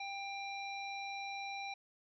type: harmonic tone with a mistuned harmonic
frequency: 792 Hz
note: G5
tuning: 18 cents sharp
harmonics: 1 / 3 / 5 / 7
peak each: -43 / -44 / -49 / -57 dBFS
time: 0-1.74 s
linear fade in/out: 5 ms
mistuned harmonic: 7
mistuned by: +23 cents
effects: none